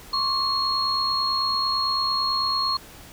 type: tone cluster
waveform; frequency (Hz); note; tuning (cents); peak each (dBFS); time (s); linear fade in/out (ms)
sine; 1073 / 1142 / 4291; C6 / D6 / C8; +43 / -49 / +43; -26 / -30 / -23; 0.13-2.77; 5
effects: pink hiss -45 dBFS RMS until 3.12 s